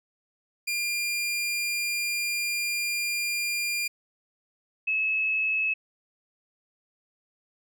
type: tone pair in turn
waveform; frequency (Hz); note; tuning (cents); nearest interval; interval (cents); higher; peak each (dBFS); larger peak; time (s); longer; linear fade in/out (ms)
sawtooth / sine; 2400 / 2589; D7 / E7; +37 / -32; minor second; 131; second; -23; neither; 0.67-3.88 / 4.87-5.74; first; 10
effects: none